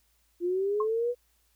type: linear sweep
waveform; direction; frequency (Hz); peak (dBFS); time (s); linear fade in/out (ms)
sine; up; 342.7 to 493.9; -25; 0.4-1.15; 50
type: tone with exponential decay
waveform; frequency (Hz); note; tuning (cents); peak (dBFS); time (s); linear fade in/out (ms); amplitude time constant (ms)
sine; 1071; C6; +40; -25; 0.8-0.88; 5; 17
effects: added 57 Hz sine -70 dBFS peak until 1.55 s + white hiss -70 dBFS RMS until 1.55 s